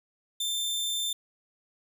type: tone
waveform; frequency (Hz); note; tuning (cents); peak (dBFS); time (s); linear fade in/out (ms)
sawtooth; 3569; A7; +24; -25; 0.4-1.13; 5
effects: none